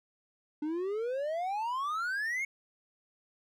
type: exponential sweep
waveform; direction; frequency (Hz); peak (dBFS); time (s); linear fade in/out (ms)
triangle; up; 293.7 to 2214; -29; 0.62-2.45; 5
effects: none